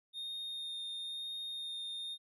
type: tone with vibrato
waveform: triangle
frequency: 3674 Hz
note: A#7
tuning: 26 cents flat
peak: -38 dBFS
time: 0.13-2.18 s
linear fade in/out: 50 ms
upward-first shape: sine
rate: 1 Hz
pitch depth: 10 cents each way
effects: none